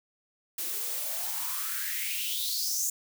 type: noise with high-pass filter sweep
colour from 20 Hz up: blue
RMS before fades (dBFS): -32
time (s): 0.58-2.9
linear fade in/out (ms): 5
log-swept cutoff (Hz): 300 to 7000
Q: 6
effects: none